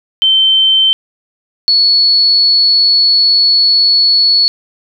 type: tone pair in turn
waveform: sine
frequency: 3100 / 4402 Hz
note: G7 / C#8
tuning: -20 / -13 cents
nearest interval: tritone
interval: 607 cents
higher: second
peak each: -6 dBFS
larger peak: neither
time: 0.22-0.93 / 1.68-4.48 s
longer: second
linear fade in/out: 0 ms
effects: none

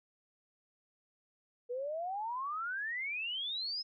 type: exponential sweep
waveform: sine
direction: up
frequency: 474.4 to 5220 Hz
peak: -35 dBFS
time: 1.69-3.83 s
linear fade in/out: 20 ms
effects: none

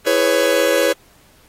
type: chord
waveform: 45% pulse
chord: C# minor seventh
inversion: first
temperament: just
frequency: 332.6 / 415.8 / 498.9 / 554.4 Hz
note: E4 / G#4 / B4 / C#5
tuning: +16 / +2 / +17 / 0 cents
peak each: -22 / -22 / -18 / -17 dBFS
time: 0.06-0.93 s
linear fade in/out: 10 ms
effects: pink hiss -52 dBFS RMS until 1.48 s + AAC 48 kbps

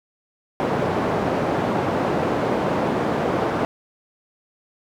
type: band-pass noise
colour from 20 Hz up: white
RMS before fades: -22 dBFS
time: 0.6-3.65 s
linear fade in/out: 0 ms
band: 120 to 680 Hz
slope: 12 dB/octave
effects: none

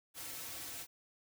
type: noise with comb filter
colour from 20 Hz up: white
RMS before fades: -45 dBFS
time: 0.14-0.87 s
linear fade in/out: 50 ms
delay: 4.9 ms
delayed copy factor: -0.75
effects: none

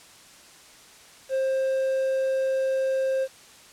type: tone with quantisation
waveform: triangle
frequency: 530 Hz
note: C5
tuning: 22 cents sharp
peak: -20 dBFS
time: 1.29-3.28 s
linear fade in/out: 50 ms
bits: 8
effects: white hiss -50 dBFS RMS until 3.72 s + low-pass 9000 Hz 12 dB/octave

